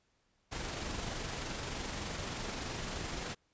pink noise with amplitude modulation, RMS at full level -38 dBFS, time 0.51-3.35 s, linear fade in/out 20 ms, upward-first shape sine, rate 23.3 Hz, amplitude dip 30%, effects pink hiss -75 dBFS RMS until 3.53 s + resampled to 16000 Hz

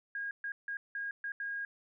sine tone bursts at uneven times, 1631 Hz, G#6, 32 cents flat, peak -35 dBFS, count 6, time 0.15-0.31 / 0.44-0.52 / 0.68-0.77 / 0.95-1.11 / 1.24-1.32 / 1.4-1.65 s, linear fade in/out 2 ms, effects none

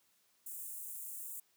white high-pass noise, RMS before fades -45 dBFS, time 0.46-1.4 s, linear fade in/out 5 ms, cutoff 7400 Hz, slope 48 dB/octave, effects white hiss -73 dBFS RMS until 1.56 s + high-pass 100 Hz 12 dB/octave

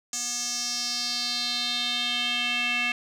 square tone with band-pass filter sweep, 242.2 Hz, B3, 34 cents flat, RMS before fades -28 dBFS, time 0.13-2.92 s, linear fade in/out 2 ms, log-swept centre 6700 to 2500 Hz, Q 4.3, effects none

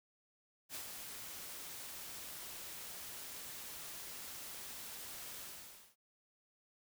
white noise with ADSR envelope, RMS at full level -44 dBFS, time 0.69-5.96 s, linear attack 59 ms, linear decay 100 ms, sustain -4 dB, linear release 560 ms, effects none

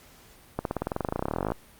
accelerating click train, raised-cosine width 1 ms, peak -13 dBFS, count 28, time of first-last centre 0.59-1.52 s, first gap 62 ms, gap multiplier 0.95, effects pink hiss -54 dBFS RMS until 1.79 s + Opus 48 kbps

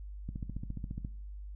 click train, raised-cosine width 5 ms, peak -26 dBFS, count 12, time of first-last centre 0.29-1.049 s, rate 14.5 Hz, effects noise-tail reverb RT60 0.5 s tail -18 dB re dry + added 50 Hz sine -41 dBFS peak until 1.55 s

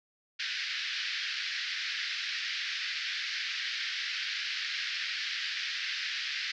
pink band-pass noise, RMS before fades -35 dBFS, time 0.39-6.52 s, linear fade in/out 10 ms, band 1600 to 5200 Hz, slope 48 dB/octave, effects none

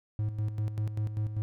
triangle tone with tremolo, 106.7 Hz, G#2, 47 cents sharp, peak -25 dBFS, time 0.19-1.42 s, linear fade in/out 0 ms, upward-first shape square, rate 5.1 Hz, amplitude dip 60%, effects none

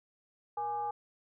sine tone with frequency modulation, 830.6 Hz, G#5, in tune, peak -32 dBFS, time 0.57-0.91 s, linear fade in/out 5 ms, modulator 358 Hz, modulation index 0.52, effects none

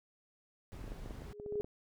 brown noise, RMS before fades -46 dBFS, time 0.72-1.33 s, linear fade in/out 0 ms
clicks, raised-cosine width 2 ms, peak -34 dBFS, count 12, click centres 0.842 / 0.879 / 0.919 / 1.06 / 1.108 / 1.22 / 1.399 / 1.462 / 1.524 / 1.556 / 1.6 / 1.645 s
sine tone with exponential growth, 415.3 Hz, G#4, in tune, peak -30 dBFS, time 1.1-1.61 s, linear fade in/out 0 ms, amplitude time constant 110 ms
effects none

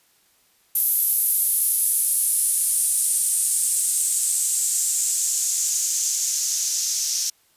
blue noise with band-pass filter sweep, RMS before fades -22 dBFS, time 0.75-7.3 s, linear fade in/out 5 ms, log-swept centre 12000 to 5800 Hz, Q 3.6, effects white hiss -61 dBFS RMS until 7.56 s + resampled to 32000 Hz

